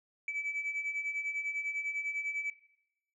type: beating tone pair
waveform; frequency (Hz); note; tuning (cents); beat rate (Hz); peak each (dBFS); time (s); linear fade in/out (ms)
sine; 2294 / 2304; D7 / D7; -41 / -34; 10; -38 / -34; 0.28-2.5; 2
effects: noise-tail reverb RT60 0.8 s tail -17 dB re dry + tanh soft clip ceiling -29 dBFS